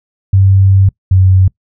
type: tone pair in turn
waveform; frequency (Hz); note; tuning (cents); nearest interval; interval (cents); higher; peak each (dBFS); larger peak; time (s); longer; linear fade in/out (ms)
sine; 96.7 / 93.89; G2 / F#2; -23 / +26; minor second; 51; first; -4; neither; 0.33-0.89 / 1.11-1.48; first; 5
effects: noise-tail reverb RT60 0.1 s tail -23 dB re dry